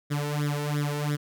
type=tone with flanger; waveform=sawtooth; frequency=146.83 Hz; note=D3; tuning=in tune; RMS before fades=-28 dBFS; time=0.1-1.17 s; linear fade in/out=20 ms; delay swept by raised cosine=0.55 to 2.25 ms; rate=2.9 Hz; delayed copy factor=+0.95; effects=none